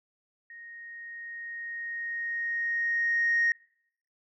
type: tone with level ramp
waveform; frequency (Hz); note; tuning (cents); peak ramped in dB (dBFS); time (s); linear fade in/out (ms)
sine; 1864.7; A#6; 0; -44 to -20; 0.5-3.52; 2
effects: noise-tail reverb RT60 0.7 s tail -26 dB re dry + tanh soft clip ceiling -18 dBFS